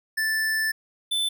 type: tone pair in turn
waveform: square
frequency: 1760 / 3520 Hz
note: A6 / A7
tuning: 0 / 0 cents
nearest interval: octave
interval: 1200 cents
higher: second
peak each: -23 / -23 dBFS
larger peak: neither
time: 0.17-0.72 / 1.11-1.29 s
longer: first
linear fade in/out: 10 ms
effects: none